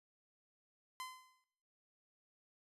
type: tone with exponential decay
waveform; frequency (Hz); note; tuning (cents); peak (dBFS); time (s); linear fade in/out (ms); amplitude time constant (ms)
sawtooth; 1027; C6; -33; -38; 1-1.44; 0; 94
effects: noise-tail reverb RT60 0.9 s tail -21 dB re dry + resampled to 32000 Hz